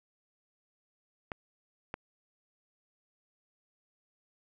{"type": "clicks", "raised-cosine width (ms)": 0.5, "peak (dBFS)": [-21, -21], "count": 2, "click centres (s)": [1.318, 1.941], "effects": []}